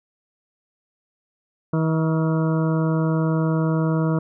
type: harmonic tone with a mistuned harmonic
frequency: 160.1 Hz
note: D#3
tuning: 50 cents sharp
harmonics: 1 / 2 / 3 / 4 / 6 / 7 / 8 / 9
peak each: -19 / -25 / -29 / -31 / -35 / -36 / -37 / -38 dBFS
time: 1.73-4.19 s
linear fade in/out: 5 ms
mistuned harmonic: 9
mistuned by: -52 cents
effects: none